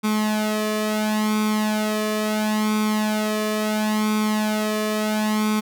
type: tone with flanger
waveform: sawtooth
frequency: 214 Hz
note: A3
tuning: 48 cents flat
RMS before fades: -22 dBFS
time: 0.03-5.61 s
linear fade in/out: 20 ms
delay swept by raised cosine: 0.85 to 1.71 ms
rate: 0.73 Hz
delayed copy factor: +0.75
effects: none